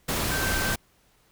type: tone in noise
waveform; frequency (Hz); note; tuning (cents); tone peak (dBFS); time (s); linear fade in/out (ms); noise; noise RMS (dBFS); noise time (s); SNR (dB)
sine; 1554; G6; -16; -29; 0.31-0.75; 10; pink; -27; 0.08-0.76; -5
effects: pink hiss -63 dBFS RMS until 1.31 s